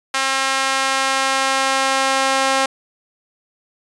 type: tone with high-pass filter sweep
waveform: sawtooth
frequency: 268 Hz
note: C4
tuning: 42 cents sharp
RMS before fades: -18 dBFS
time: 0.14-2.66 s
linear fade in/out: 5 ms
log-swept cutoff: 1200 to 710 Hz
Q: 0.98
effects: resampled to 22050 Hz